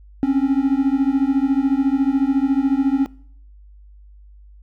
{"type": "beating tone pair", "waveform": "triangle", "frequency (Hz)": [265.5, 279.5], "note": ["C4", "C#4"], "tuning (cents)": [25, 14], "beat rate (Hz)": 14, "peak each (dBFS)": -16, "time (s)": [0.23, 3.06], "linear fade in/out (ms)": 0, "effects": ["noise-tail reverb RT60 0.6 s tail -22 dB re dry", "added 50 Hz sine -42 dBFS peak until 4.62 s"]}